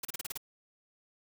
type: noise bursts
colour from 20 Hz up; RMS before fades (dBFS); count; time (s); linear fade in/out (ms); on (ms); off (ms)
white; -37; 7; 0.03-0.375; 5; 21; 33
effects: none